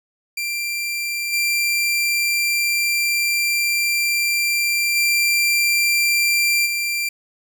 sawtooth tone with level steps, 2367 Hz, D7, 13 cents sharp, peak -19 / -14 / -12 / -17 dBFS, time 0.37-7.09 s, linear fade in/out 5 ms, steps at 1.32 / 4.95 / 6.65 s, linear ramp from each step 20 ms, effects none

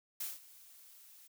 blue noise with ADSR envelope, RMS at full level -38 dBFS, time 0.2-1.28 s, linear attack 7 ms, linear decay 180 ms, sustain -20 dB, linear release 16 ms, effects none

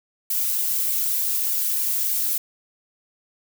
violet noise with flanger, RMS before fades -23 dBFS, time 0.3-2.38 s, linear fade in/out 5 ms, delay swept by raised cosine 1.5 to 3.6 ms, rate 3.3 Hz, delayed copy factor -0.95, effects none

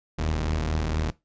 sawtooth tone pair together, 41.06 / 77.78 Hz, E1 / D#2, -6 / 0 cents, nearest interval major seventh, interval 1106 cents, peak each -25 / -22 dBFS, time 0.18-1.11 s, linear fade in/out 10 ms, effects noise-tail reverb RT60 0.2 s tail -19 dB re dry + resampled to 16000 Hz

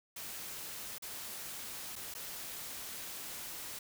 white noise with dropouts, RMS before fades -44 dBFS, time 0.16-3.79 s, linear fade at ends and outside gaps 5 ms, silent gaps 0.983-1.022 / 1.956-1.961 / 2.14-2.149 s, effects none

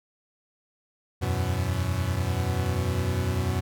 40% pulse chord, E suspended second, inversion none, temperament equal, 82.41 / 92.5 / 123.47 Hz, E2 / F#2 / B2, 0 / 0 / 0 cents, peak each -30 / -26 / -29 dBFS, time 1.21-3.61 s, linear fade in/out 20 ms, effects none

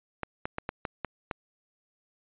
clicks, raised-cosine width 0.5 ms, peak -16 dBFS, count 7, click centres 0.233 / 0.455 / 0.584 / 0.691 / 0.852 / 1.047 / 1.312 s, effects resampled to 8000 Hz

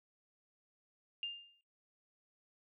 sine tone with exponential decay, 2805 Hz, F7, 7 cents sharp, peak -34 dBFS, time 1.23-1.61 s, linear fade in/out 1 ms, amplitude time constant 82 ms, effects noise-tail reverb RT60 0.2 s tail -18 dB re dry

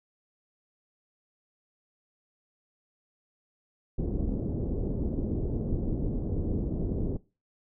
pink low-pass noise, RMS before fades -30 dBFS, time 3.98-7.17 s, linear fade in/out 5 ms, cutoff 430 Hz, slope 24 dB/octave, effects noise-tail reverb RT60 0.3 s tail -20 dB re dry

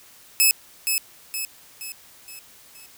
5% pulse tone with echo, 2589 Hz, E7, 32 cents flat, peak -5 dBFS, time 0.4-0.51 s, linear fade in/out 0 ms, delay 470 ms, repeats 5, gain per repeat -6 dB, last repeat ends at 2.86 s, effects white hiss -50 dBFS RMS until 2.97 s

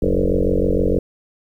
sine tone with frequency modulation, 246.9 Hz, B3, in tune, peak -14 dBFS, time 0.02-0.99 s, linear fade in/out 5 ms, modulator 46.5 Hz, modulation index 6, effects 9-bit

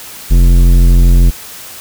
triangle tone with tanh clipping, 43.65 Hz, F1, in tune, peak -5 dBFS, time 0.3-1.31 s, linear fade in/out 20 ms, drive 18 dB, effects white hiss -30 dBFS RMS until 1.8 s

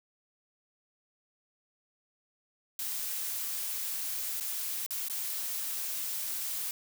blue noise with dropouts, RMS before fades -35 dBFS, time 2.79-6.71 s, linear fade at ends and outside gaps 1 ms, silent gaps 4.4-4.408 / 4.863-4.907 / 5.084-5.098 s, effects none

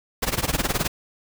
pink noise with tremolo, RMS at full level -21 dBFS, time 0.22-0.88 s, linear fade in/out 10 ms, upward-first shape sine, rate 19 Hz, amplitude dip 90%, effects none

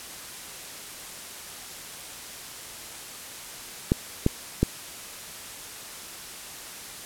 clicks, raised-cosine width 3 ms, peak -6 dBFS, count 3, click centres 3.919 / 4.264 / 4.63 s, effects white hiss -40 dBFS RMS until 7.05 s + low-pass 12000 Hz 12 dB/octave

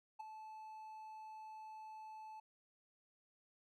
triangle tone with ADSR envelope, 870 Hz, A5, 20 cents flat, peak -40 dBFS, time 0.19-2.4 s, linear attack 14 ms, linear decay 9 ms, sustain -8 dB, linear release 6 ms, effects none

